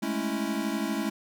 square chord, A major seventh, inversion third, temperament equal, 207.7 / 220 / 277.2 / 329.6 Hz, G#3 / A3 / C#4 / E4, 0 / 0 / 0 / 0 cents, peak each -34 dBFS, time 0.02-1.1 s, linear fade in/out 10 ms, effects none

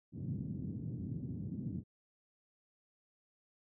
pink band-pass noise, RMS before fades -41 dBFS, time 0.12-1.84 s, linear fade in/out 50 ms, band 100 to 250 Hz, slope 24 dB/octave, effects none

